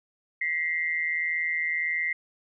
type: tone pair together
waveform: sine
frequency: 1930.4 / 2092 Hz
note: B6 / C7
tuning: -40 / -1 cents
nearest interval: minor second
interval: 139 cents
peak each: -29 / -27 dBFS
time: 0.41-2.13 s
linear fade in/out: 5 ms
effects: none

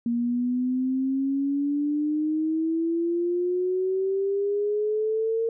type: exponential sweep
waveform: sine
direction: up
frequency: 234.5 to 458.3 Hz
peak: -22 dBFS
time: 0.06-5.49 s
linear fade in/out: 2 ms
effects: none

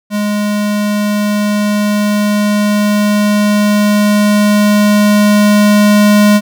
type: tone with level ramp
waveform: square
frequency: 207.7 Hz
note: G#3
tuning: in tune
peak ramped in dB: -13 to -5 dBFS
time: 0.1-6.41 s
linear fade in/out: 50 ms
effects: none

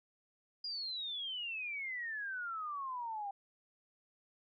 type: exponential sweep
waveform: sine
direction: down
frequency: 4908 to 784 Hz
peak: -38 dBFS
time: 0.64-3.31 s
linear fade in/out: 5 ms
effects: none

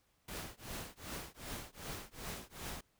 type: noise with tremolo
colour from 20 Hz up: pink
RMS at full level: -42 dBFS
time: 0.28-2.81 s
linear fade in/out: 5 ms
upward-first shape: triangle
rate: 2.6 Hz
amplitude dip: 100%
effects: pink hiss -75 dBFS RMS until 2.99 s

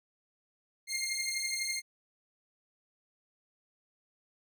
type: beating tone pair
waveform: 15% pulse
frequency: 2115 / 2127 Hz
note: C7 / C7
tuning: +18 / +28 cents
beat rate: 12 Hz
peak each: -29 / -29 dBFS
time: 0.87-1.82 s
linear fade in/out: 50 ms
effects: none

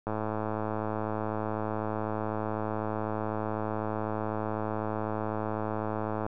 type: click train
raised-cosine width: 1 ms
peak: -18 dBFS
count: 670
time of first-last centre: 0.07-6.264 s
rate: 108 Hz
effects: none

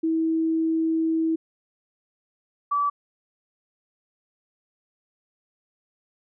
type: tone pair in turn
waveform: sine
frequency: 323.4 / 1152.5 Hz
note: E4 / D6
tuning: -33 / -33 cents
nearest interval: octave + minor seventh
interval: 2200 cents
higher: second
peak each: -20 dBFS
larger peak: neither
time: 0.03-1.36 / 2.71-2.9 s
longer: first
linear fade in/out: 10 ms
effects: none

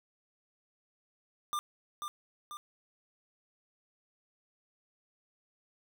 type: tone with echo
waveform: square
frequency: 1196 Hz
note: D6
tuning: 31 cents sharp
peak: -32 dBFS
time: 1.53-1.59 s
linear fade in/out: 0 ms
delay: 490 ms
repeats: 2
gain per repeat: -5 dB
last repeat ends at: 2.57 s
effects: none

